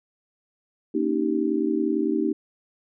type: chord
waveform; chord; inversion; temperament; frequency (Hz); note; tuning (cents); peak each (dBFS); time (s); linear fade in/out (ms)
sine; Eb dominant seventh; second; just; 233.3 / 280 / 311.1 / 388.9; Bb3 / Db4 / Eb4 / G4; +2 / +18 / 0 / -14; -28 / -28 / -24 / -27; 0.94-2.33; 10
effects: none